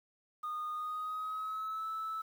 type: tone with pitch glide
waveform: sine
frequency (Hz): 1229 to 1309.6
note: D#6 to E6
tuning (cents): -22 to -12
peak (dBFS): -34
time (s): 0.43-2.22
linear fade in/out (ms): 10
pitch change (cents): +110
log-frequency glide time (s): 0.73-1.86
effects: tanh soft clip ceiling -33 dBFS + 10-bit